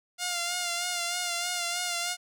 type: tone with vibrato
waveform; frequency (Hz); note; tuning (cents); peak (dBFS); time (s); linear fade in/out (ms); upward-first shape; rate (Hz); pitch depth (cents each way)
5% pulse; 703; F5; +11; -17; 0.18-2.17; 50; sine; 3.2; 36
effects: none